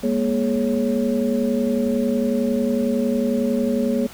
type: tone cluster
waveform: sine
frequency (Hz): 207.6 / 238.6 / 420.2 / 552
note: G#3 / A#3 / G#4 / C#5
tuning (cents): 0 / +41 / +20 / -7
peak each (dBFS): -25 / -20 / -26 / -25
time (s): 0.03-4.07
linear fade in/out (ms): 10
effects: pink hiss -41 dBFS RMS until 4.13 s